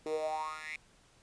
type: tone with high-pass filter sweep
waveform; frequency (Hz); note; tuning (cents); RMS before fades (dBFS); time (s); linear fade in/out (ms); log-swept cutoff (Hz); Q
10% pulse; 155.1; D#3; -5; -37; 0.06-0.76; 2; 380 to 2300; 8.6
effects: pink hiss -64 dBFS RMS until 1.22 s + resampled to 22050 Hz